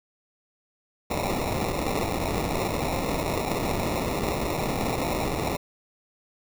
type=noise with sample-and-hold; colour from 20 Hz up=violet; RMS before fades=-27 dBFS; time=1.1-5.57 s; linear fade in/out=10 ms; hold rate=1575 Hz; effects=none